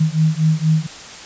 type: beating tone pair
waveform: sine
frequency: 155.56 / 159.76 Hz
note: D#3 / D#3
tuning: 0 / +46 cents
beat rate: 4.2 Hz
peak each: -16 dBFS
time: 0-0.87 s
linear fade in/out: 10 ms
effects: white hiss -35 dBFS RMS until 1.25 s + resampled to 16000 Hz